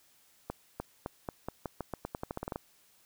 accelerating click train, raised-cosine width 1 ms, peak -21 dBFS, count 17, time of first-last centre 0.5-2.559 s, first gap 300 ms, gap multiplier 0.87, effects white hiss -65 dBFS RMS until 3.05 s

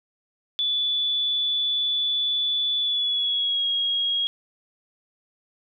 sine tone with pitch glide, 3462 to 3287 Hz, A7 to G#7, -29 to -19 cents, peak -21 dBFS, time 0.59-4.27 s, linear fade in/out 0 ms, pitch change -90 cents, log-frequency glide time 2.78-3.67 s, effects none

